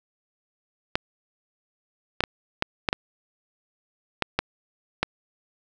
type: clicks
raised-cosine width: 0.3 ms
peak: -5 dBFS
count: 9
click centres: 0.955 / 2.206 / 2.238 / 2.624 / 2.888 / 2.929 / 4.223 / 4.39 / 5.03 s
effects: none